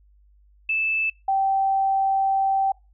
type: tone pair in turn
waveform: sine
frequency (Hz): 2630 / 777.2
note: E7 / G5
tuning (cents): -5 / -15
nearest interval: octave + major sixth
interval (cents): 2110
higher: first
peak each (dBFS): -20 / -18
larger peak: second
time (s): 0.69-1.1 / 1.28-2.72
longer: second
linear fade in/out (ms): 5
effects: noise-tail reverb RT60 0.3 s tail -26 dB re dry + added 50 Hz sine -53 dBFS peak until 2.93 s